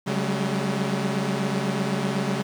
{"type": "tone cluster", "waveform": "sawtooth", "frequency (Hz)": [138.2, 187, 195, 212.1], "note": ["C#3", "F#3", "G3", "G#3"], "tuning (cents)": [-5, 19, -9, 37], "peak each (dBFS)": -25, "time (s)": [0.06, 2.43], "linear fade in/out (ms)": 20, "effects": ["low-pass 7000 Hz 12 dB/octave", "8-bit"]}